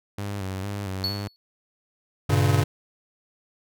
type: tone with vibrato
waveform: sawtooth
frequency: 98 Hz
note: G2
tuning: in tune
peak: -25 dBFS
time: 0.18-1.28 s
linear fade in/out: 5 ms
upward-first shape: square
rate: 2.2 Hz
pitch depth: 55 cents each way
type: tone with exponential decay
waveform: triangle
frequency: 4410 Hz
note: C#8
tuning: 10 cents flat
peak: -21 dBFS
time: 1.04-1.36 s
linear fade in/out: 0 ms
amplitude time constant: 68 ms
type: chord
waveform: square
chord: G diminished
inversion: none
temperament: just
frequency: 98 / 117.6 / 141.12 Hz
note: G2 / Bb2 / Db3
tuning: 0 / +16 / +31 cents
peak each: -22 / -25 / -23 dBFS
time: 2.29-2.64 s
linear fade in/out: 10 ms
effects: none